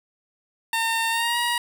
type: tone with pitch glide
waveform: 15% pulse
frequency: 909 to 954.2 Hz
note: A#5 to A#5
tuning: -44 to +40 cents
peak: -15 dBFS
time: 0.73-1.58 s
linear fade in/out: 2 ms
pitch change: +84 cents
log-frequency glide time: 1.1-1.37 s
effects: none